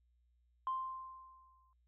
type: tone with exponential decay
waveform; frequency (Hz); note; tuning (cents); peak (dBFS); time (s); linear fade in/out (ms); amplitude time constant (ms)
sine; 1046.5; C6; 0; -32; 0.67-1.73; 1; 230
effects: tanh soft clip ceiling -29 dBFS + added 60 Hz sine -70 dBFS peak until 1.87 s